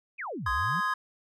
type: exponential two-way sweep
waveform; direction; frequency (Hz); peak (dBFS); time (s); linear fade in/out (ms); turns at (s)
sine; down then up; 2677 to 58.1 to 203.7; -33; 0.18-0.81; 20; 0.51
type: chord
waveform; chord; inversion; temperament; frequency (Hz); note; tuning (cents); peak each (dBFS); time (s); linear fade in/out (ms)
triangle; Ab major; first; just; 1038.3 / 1245.9 / 1661.2; C6 / Eb6 / Ab6; -14 / +2 / 0; -28 / -29 / -29; 0.46-0.94; 5
effects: none